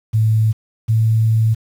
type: tone pair in turn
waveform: sine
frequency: 110 / 111.41 Hz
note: A2 / A2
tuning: 0 / +22 cents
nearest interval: unison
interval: 22 cents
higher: second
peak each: -11 dBFS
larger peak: neither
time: 0.13-0.53 / 0.88-1.55 s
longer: second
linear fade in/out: 20 ms
effects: 7-bit